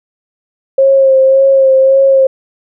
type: tone with vibrato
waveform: sine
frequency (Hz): 536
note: C5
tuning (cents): +42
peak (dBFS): -4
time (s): 0.78-2.27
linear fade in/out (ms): 5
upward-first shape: sine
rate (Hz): 1.8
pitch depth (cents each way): 24
effects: none